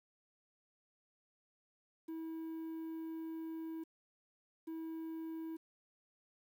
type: tone bursts at uneven times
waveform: triangle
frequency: 323.5 Hz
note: E4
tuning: 32 cents flat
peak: -39 dBFS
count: 2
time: 2.08-3.84 / 4.67-5.57 s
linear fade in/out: 10 ms
effects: 11-bit